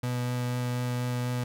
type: tone with vibrato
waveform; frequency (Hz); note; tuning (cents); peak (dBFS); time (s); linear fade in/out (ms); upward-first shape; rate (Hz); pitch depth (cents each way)
35% pulse; 123.47; B2; 0; -26; 0.03-1.44; 5; triangle; 4.1; 10
effects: none